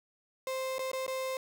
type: tone with dropouts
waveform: 35% pulse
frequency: 523.3 Hz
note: C5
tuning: in tune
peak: -31 dBFS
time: 0.47-1.37 s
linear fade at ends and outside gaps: 1 ms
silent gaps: 0.783-0.792 / 0.916-0.932 / 1.065-1.079 s
effects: none